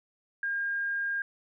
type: tone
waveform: sine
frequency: 1613 Hz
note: G6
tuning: 49 cents sharp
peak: -28 dBFS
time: 0.43-1.22 s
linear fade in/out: 2 ms
effects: none